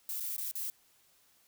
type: noise with dropouts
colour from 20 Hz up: violet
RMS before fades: -37 dBFS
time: 0.09-0.7 s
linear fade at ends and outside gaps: 1 ms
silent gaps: 0.199-0.205 / 0.365-0.38 / 0.513-0.554 s
effects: white hiss -67 dBFS RMS until 1.47 s

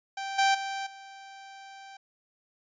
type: tone with level steps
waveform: sawtooth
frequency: 782 Hz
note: G5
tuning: 4 cents flat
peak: -29 / -17 / -28 / -41 dBFS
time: 0.17-1.97 s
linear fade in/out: 5 ms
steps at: 0.38 / 0.54 / 0.86 s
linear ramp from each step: 10 ms
effects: resampled to 16000 Hz

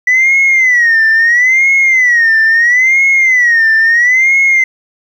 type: tone with vibrato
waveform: sine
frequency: 1965 Hz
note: B6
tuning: 9 cents flat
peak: -4 dBFS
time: 0.07-4.64 s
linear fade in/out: 5 ms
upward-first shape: sine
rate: 0.75 Hz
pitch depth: 170 cents each way
effects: tanh soft clip ceiling -3 dBFS + 7-bit

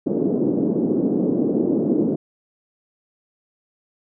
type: band-pass noise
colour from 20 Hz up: pink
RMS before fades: -20 dBFS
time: 0.06-2.16 s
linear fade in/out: 10 ms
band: 210 to 400 Hz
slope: 24 dB/octave
effects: none

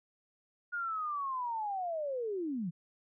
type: linear sweep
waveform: sine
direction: down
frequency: 1443 to 156 Hz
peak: -33 dBFS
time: 0.72-2.71 s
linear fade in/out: 20 ms
effects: none

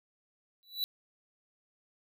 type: tone with exponential growth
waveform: square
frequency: 3951 Hz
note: B7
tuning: in tune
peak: -27 dBFS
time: 0.63-0.84 s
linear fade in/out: 0 ms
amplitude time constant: 45 ms
effects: none

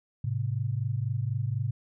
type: tone pair together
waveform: sine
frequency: 107.74 / 131.8 Hz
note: A2 / C3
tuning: -36 / +13 cents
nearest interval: minor third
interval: 349 cents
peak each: -29 / -30 dBFS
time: 0.24-1.71 s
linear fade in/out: 5 ms
effects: none

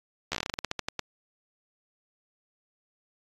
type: slowing click train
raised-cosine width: 0.2 ms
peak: -12 dBFS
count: 16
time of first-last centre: 0.32-0.993 s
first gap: 12 ms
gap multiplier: 1.17
effects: AAC 32 kbps

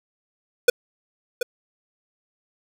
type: tone with echo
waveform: square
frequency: 490 Hz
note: B4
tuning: 14 cents flat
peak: -10 dBFS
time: 0.68-0.7 s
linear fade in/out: 5 ms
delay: 730 ms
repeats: 1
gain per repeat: -11 dB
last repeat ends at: 1.43 s
effects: none

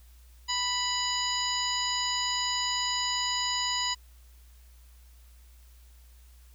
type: harmonic tone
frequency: 987.8 Hz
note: B5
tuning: in tune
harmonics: 1 / 2 / 3 / 4 / 5 / 7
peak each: -33 / -36 / -34 / -36 / -32 / -35 dBFS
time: 0.48-3.95 s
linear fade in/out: 20 ms
effects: added 60 Hz sine -51 dBFS peak until 6.54 s + white hiss -63 dBFS RMS until 6.54 s

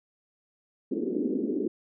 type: band-pass noise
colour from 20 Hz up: white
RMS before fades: -29 dBFS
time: 0.91-1.68 s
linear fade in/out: 5 ms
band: 220 to 400 Hz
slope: 48 dB/octave
effects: none

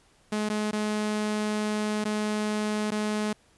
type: tone with dropouts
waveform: sawtooth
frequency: 212 Hz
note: G#3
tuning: 36 cents sharp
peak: -22 dBFS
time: 0.32-3.33 s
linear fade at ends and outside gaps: 5 ms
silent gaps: 0.49-0.498 / 0.712-0.729 / 2.042-2.052 / 2.907-2.917 s
effects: pink hiss -62 dBFS RMS until 3.57 s + resampled to 24000 Hz

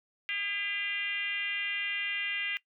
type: tone with frequency modulation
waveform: sine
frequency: 2400 Hz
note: D7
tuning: 37 cents sharp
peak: -30 dBFS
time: 0.29-2.57 s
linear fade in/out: 0 ms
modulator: 388 Hz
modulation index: 1.6
effects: noise-tail reverb RT60 0.1 s tail -20 dB re dry

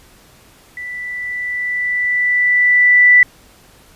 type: tone with level ramp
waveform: sine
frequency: 1975.5 Hz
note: B6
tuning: in tune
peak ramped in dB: -25 to -4 dBFS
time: 0.77-3.23 s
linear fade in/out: 2 ms
effects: pink hiss -47 dBFS RMS until 3.95 s + resampled to 32000 Hz

